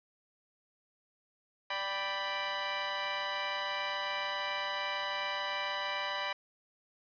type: chord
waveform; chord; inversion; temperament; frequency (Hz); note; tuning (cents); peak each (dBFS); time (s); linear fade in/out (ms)
15% pulse; G major; second; equal; 587.3 / 784 / 987.8; D5 / G5 / B5; 0 / 0 / 0; -32 / -34 / -29; 1.7-6.33; 5
effects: resampled to 11025 Hz + 9-bit